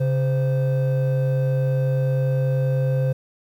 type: tone pair together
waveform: triangle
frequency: 135.78 / 518 Hz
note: C#3 / C5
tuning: -35 / -17 cents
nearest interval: octave + major seventh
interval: 2318 cents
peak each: -16 / -23 dBFS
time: 0-3.13 s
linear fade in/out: 10 ms
effects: tanh soft clip ceiling -10 dBFS + 9-bit